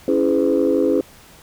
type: chord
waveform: sine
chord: C# minor seventh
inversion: none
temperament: equal with one note detuned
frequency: 277.2 / 329.6 / 415.3 / 506.6 Hz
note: C#4 / E4 / G#4 / B4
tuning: 0 / 0 / 0 / +44 cents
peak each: -19 dBFS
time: 0.08-1.01 s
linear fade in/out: 2 ms
effects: tanh soft clip ceiling -7 dBFS + pink hiss -46 dBFS RMS until 1.42 s